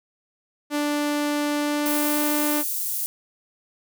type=tone with pitch glide; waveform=sawtooth; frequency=293.7 to 297.1 Hz; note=D4 to D4; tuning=0 to +20 cents; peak=-18 dBFS; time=0.7-2.64 s; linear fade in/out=50 ms; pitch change=+20 cents; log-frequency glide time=1.61-2.29 s
type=high-pass noise; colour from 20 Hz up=white; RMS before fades=-27 dBFS; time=1.86-3.06 s; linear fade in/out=0 ms; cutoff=9000 Hz; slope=12 dB/octave
effects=none